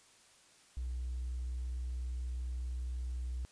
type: tone with hard clipping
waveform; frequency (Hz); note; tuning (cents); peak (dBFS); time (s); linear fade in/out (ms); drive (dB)
sine; 62.2; B1; +13; -36; 0.77-3.45; 0; 1
effects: white hiss -63 dBFS RMS until 3.51 s + resampled to 22050 Hz